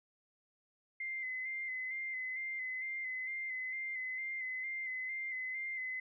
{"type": "tone with vibrato", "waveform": "sine", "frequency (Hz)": 2065, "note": "C7", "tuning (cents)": -23, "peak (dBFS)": -37, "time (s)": [1, 6], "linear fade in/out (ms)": 5, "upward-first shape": "square", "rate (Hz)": 2.2, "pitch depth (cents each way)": 28, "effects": []}